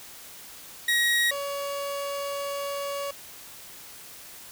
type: tone pair in turn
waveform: 30% pulse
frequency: 1895 / 563.4 Hz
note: A#6 / C#5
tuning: +28 / +28 cents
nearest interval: octave + major sixth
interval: 2100 cents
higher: first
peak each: -18 / -27 dBFS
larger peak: first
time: 0.88-1.31 / 1.31-3.11 s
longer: second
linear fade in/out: 5 ms
effects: white hiss -45 dBFS RMS until 4.51 s